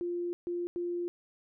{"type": "tone bursts at uneven times", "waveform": "sine", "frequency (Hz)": 349.2, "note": "F4", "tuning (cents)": 0, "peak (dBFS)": -31, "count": 3, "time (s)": [[0.01, 0.33], [0.47, 0.67], [0.76, 1.08]], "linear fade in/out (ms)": 0, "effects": []}